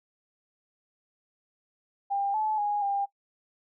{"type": "tone with pitch steps", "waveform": "sine", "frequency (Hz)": [798, 863, 825, 799], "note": ["G5", "A5", "G#5", "G5"], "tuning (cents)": [31, -34, -12, 33], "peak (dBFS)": -25, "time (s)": [2.1, 3.06], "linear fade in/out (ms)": 20, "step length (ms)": 240, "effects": ["noise-tail reverb RT60 0.1 s tail -20 dB re dry"]}